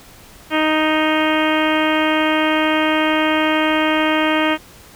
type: harmonic tone with a mistuned harmonic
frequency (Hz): 311.1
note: D#4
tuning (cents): 0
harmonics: 1 / 2 / 3 / 4 / 5 / 6 / 7 / 8 / 9 / 10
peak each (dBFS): -18 / -21 / -23 / -24 / -25 / -26 / -26 / -27 / -28 / -28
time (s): 0.5-4.58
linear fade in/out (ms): 50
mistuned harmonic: 10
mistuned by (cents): +26
effects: pink hiss -43 dBFS RMS until 4.95 s